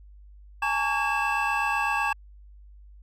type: tone cluster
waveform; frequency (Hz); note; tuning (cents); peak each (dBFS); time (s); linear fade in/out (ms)
triangle; 828 / 896 / 1129 / 1634 / 2659; G#5 / A5 / C#6 / G#6 / E7; -5 / +31 / +31 / -29 / +14; -28; 0.62-2.13; 5
effects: added 50 Hz sine -46 dBFS peak until 3.02 s